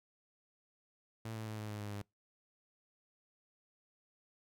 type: tone with pitch steps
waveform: sawtooth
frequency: 111.7 / 110.04 / 108.39 / 106.78 / 105.19 / 103.62 / 102.07 Hz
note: A2 / A2 / A2 / G#2 / G#2 / G#2 / G#2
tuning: +27 / +1 / -26 / +49 / +23 / -3 / -30 cents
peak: -37 dBFS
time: 1.25-2.02 s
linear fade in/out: 5 ms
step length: 110 ms
effects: noise-tail reverb RT60 0.2 s tail -26 dB re dry